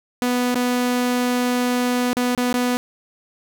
sawtooth tone with dropouts, 246.9 Hz, B3, in tune, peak -14 dBFS, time 0.22-2.77 s, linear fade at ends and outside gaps 0 ms, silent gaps 0.545-0.555 / 2.131-2.168 / 2.35-2.377 / 2.527-2.541 s, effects none

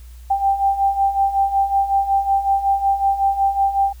sine beating tone pair, 784 / 789.4 Hz, G5 / G5, 0 / +12 cents, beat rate 5.4 Hz, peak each -21 / -16 dBFS, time 0.3-3.93 s, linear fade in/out 10 ms, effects added 60 Hz sine -36 dBFS peak until 4 s + white hiss -53 dBFS RMS until 4 s

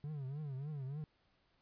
triangle tone with vibrato, 141.7 Hz, C#3, 38 cents sharp, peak -38 dBFS, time 0.04-1.04 s, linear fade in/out 0 ms, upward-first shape triangle, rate 3.4 Hz, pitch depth 180 cents each way, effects pink hiss -75 dBFS RMS until 1.61 s + resampled to 11025 Hz

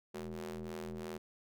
sawtooth ring-modulated tone, 82.41 Hz, E2, in tune, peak -34 dBFS, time 0.14-1.18 s, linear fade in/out 10 ms, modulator 290 Hz, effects none

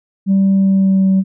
sine tone with pitch glide, 194.3 to 191.07 Hz, G3 to G3, -15 to -44 cents, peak -7 dBFS, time 0.26-1.24 s, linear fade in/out 50 ms, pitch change -29 cents, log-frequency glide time 0.54-1.09 s, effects tanh soft clip ceiling -7 dBFS

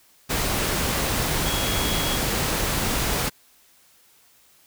sine tone in noise, 3322 Hz, G#7, in tune, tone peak -30 dBFS, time 1.45-2.18 s, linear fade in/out 20 ms, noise pink, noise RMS -24 dBFS, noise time 0.29-3.3 s, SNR -9 dB, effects white hiss -57 dBFS RMS until 4.66 s

